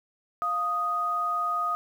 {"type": "tone pair together", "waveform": "sine", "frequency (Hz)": [699.2, 1244.5], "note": ["F5", "D#6"], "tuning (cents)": [2, 0], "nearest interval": "minor seventh", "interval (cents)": 998, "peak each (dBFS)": [-34, -25], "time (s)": [0.42, 1.75], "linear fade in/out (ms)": 0, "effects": ["9-bit"]}